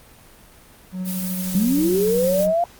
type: tone with tremolo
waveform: triangle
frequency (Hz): 184.5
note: F#3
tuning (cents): -5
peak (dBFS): -21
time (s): 0.92-2.54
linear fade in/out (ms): 50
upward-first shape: sine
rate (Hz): 13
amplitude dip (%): 30
type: noise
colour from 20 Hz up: blue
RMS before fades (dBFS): -30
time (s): 1.04-2.48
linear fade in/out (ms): 50
type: linear sweep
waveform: sine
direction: up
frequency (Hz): 185 to 705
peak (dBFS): -16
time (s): 1.55-2.64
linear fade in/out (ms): 2
effects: pink hiss -48 dBFS RMS until 2.79 s + Opus 32 kbps